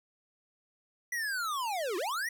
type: linear two-way sweep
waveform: square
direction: down then up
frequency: 1975.5 to 329.6 to 1975.5 Hz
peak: -32 dBFS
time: 1.12-2.29 s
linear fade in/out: 5 ms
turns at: 1.97 s
effects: none